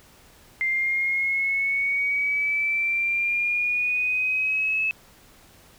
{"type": "exponential sweep", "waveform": "sine", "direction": "up", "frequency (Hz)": [2093, 2600], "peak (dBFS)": -21, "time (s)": [0.61, 4.91], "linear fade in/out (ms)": 0, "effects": ["pink hiss -53 dBFS RMS until 5.78 s"]}